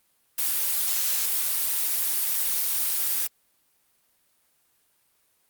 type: noise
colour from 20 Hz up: blue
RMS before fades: -25 dBFS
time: 0.38-3.27 s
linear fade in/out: 5 ms
effects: white hiss -67 dBFS RMS until 5.49 s + Opus 32 kbps